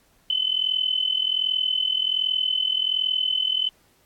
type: tone with amplitude modulation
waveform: sine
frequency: 3035 Hz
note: F#7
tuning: 43 cents sharp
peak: -17 dBFS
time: 0.3-3.69 s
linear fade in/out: 2 ms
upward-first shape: sine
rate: 41.3 Hz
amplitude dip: 80%
effects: pink hiss -61 dBFS RMS until 4.05 s + AAC 64 kbps